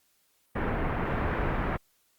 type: low-pass noise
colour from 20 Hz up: pink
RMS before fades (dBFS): -29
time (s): 0.55-1.77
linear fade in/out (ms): 10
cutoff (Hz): 2000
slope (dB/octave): 24
effects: white hiss -69 dBFS RMS until 2.18 s + Opus 48 kbps